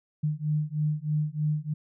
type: beating tone pair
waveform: sine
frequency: 150 / 153.2 Hz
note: D3 / D#3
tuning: +37 / -27 cents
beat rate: 3.2 Hz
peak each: -28 dBFS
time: 0.23-1.74 s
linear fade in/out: 10 ms
effects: none